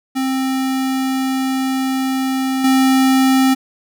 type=tone with level steps; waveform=square; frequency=263.8 Hz; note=C4; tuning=14 cents sharp; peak=-17 / -11 dBFS; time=0.15-3.55 s; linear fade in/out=20 ms; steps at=2.64 s; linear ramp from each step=5 ms; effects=none